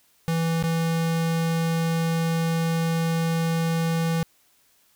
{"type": "tone with dropouts", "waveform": "square", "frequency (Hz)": 164.81, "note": "E3", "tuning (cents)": 0, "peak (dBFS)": -22, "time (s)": [0.28, 4.23], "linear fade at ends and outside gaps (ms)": 0, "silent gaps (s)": [0.626, 0.638], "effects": ["white hiss -62 dBFS RMS until 4.95 s"]}